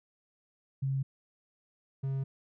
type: tone pair in turn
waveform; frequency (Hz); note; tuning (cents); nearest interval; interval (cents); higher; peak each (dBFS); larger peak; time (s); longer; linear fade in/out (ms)
sine / triangle; 135.2 / 135.2; C#3 / C#3; -43 / -43; unison; 0; neither; -28; neither; 0.82-1.03 / 2.03-2.24; neither; 10
effects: none